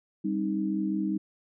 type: tone cluster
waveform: sine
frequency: 197.6 / 266.8 / 312.2 Hz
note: G3 / C4 / D#4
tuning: +14 / +34 / +6 cents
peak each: -29 / -36 / -29 dBFS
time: 0.24-1.18 s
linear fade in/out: 10 ms
effects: none